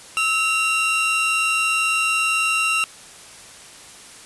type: tone pair together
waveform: 45% pulse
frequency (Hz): 1300 / 2758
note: E6 / F7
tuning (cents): -24 / -22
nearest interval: octave + minor second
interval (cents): 1302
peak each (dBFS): -23 / -19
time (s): 0.17-2.84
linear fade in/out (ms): 0
effects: white hiss -42 dBFS RMS until 4.25 s + resampled to 24000 Hz